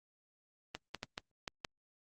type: clicks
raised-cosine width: 0.2 ms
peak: -21 dBFS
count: 6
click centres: 0.75 / 0.947 / 1.031 / 1.179 / 1.478 / 1.648 s
effects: Opus 32 kbps